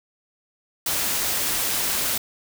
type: noise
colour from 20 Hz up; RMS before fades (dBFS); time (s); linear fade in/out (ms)
white; -24; 0.86-2.18; 5
effects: none